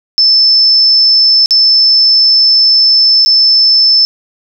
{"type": "tone with dropouts", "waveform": "sine", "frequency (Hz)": 5274, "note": "E8", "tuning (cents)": 0, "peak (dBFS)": -4, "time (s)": [0.18, 4.05], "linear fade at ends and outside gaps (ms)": 0, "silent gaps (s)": [[1.459, 1.508], [3.25, 3.26]], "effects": []}